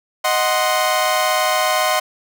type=chord; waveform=sawtooth; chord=C diminished; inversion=first; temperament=equal; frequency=622.3 / 740 / 1046.5 Hz; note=Eb5 / Gb5 / C6; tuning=0 / 0 / 0 cents; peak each=-16 dBFS; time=0.24-2 s; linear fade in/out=10 ms; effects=none